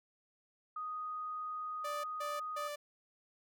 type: tone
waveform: sine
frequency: 1244.5 Hz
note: D#6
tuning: in tune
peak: -38 dBFS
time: 0.76-2.68 s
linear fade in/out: 5 ms
type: tone bursts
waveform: sawtooth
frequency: 587.3 Hz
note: D5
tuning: in tune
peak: -36 dBFS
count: 3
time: 1.84-2.76 s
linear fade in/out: 10 ms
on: 200 ms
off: 160 ms
effects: none